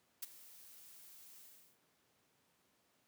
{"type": "noise with ADSR envelope", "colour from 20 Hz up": "blue", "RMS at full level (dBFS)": -40, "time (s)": [0.22, 1.79], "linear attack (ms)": 10, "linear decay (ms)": 21, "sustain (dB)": -18, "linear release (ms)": 370, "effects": ["pink hiss -75 dBFS RMS until 3.07 s", "high-pass 150 Hz 12 dB/octave"]}